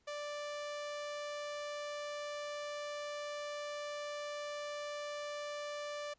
sawtooth tone, 587.3 Hz, D5, in tune, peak -36 dBFS, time 0.07-6.14 s, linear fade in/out 10 ms, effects pink hiss -75 dBFS RMS until 6.18 s + resampled to 16000 Hz

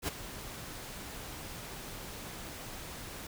pink noise with ADSR envelope, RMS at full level -32 dBFS, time 0.02-3.27 s, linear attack 61 ms, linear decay 12 ms, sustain -12 dB, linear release 4 ms, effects none

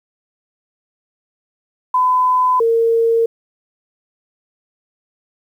sine tone pair in turn, 1009 / 458.4 Hz, B5 / A#4, +37 / -29 cents, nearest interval octave + major second, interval 1366 cents, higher first, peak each -11 dBFS, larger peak neither, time 1.94-2.6 / 2.6-3.26 s, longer neither, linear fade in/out 5 ms, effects 8-bit

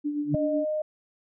sine tone with tremolo, 293.7 Hz, D4, in tune, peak -24 dBFS, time 0.04-0.65 s, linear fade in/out 20 ms, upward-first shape sine, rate 8.1 Hz, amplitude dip 50%
sine tone with exponential growth, 146.83 Hz, D3, in tune, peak -18 dBFS, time 0.24-0.35 s, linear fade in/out 2 ms, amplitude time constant 22 ms
sine tone, 614 Hz, D#5, 23 cents flat, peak -25 dBFS, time 0.34-0.82 s, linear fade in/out 5 ms
effects none

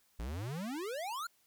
square exponential sweep, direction up, 51.91 to 1452 Hz, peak -38 dBFS, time 0.19-1.27 s, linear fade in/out 5 ms, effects white hiss -71 dBFS RMS until 1.46 s

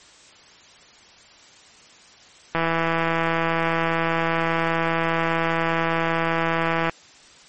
click train, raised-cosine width 0.5 ms, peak -7 dBFS, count 718, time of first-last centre 2.55-6.895 s, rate 165 Hz, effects white hiss -49 dBFS RMS until 7.48 s + MP3 32 kbps

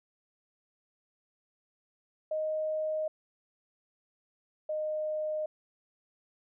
sine tone pair in turn, 622.3 / 615.9 Hz, D#5 / D#5, 0 / -18 cents, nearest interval unison, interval 18 cents, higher first, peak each -29 / -30 dBFS, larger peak first, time 2.31-3.08 / 4.69-5.46 s, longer neither, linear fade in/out 5 ms, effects none

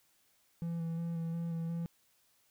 triangle tone with vibrato, 166.8 Hz, E3, 21 cents sharp, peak -32 dBFS, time 0.62-1.86 s, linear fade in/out 0 ms, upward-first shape square, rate 2.8 Hz, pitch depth 16 cents each way, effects white hiss -71 dBFS RMS until 2.5 s

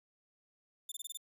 15% pulse tone bursts, 3569 Hz, A7, 24 cents sharp, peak -33 dBFS, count 6, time 0.89-1.173 s, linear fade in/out 5 ms, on 28 ms, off 23 ms, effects none

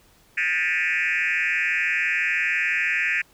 sine tone with frequency modulation, 2100 Hz, C7, 6 cents sharp, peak -19 dBFS, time 0.37-3.22 s, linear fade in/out 10 ms, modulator 166 Hz, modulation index 2.9, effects tanh soft clip ceiling -16 dBFS + pink hiss -57 dBFS RMS until 3.33 s

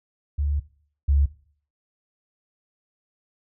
sine tone pair in turn, 72.4 / 70.58 Hz, D2 / C#2, -24 / +32 cents, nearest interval unison, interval 44 cents, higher first, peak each -21 / -16 dBFS, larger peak second, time 0.38-0.6 / 1.08-1.26 s, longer first, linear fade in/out 10 ms, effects noise-tail reverb RT60 0.5 s tail -17 dB re dry

